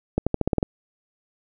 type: accelerating click train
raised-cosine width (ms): 2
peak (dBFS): -7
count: 8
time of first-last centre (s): 0.18-0.629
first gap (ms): 86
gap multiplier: 0.9
effects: none